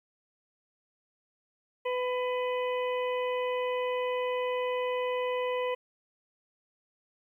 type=harmonic tone; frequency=500 Hz; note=B4; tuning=21 cents sharp; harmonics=1 / 2 / 4 / 5 / 6; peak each=-29 / -35 / -41 / -43 / -45 dBFS; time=1.85-5.75 s; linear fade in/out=10 ms; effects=11-bit